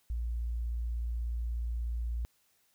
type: tone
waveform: sine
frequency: 58.27 Hz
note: A#1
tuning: in tune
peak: -31 dBFS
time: 0.1-2.25 s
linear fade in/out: 0 ms
effects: white hiss -71 dBFS RMS until 2.74 s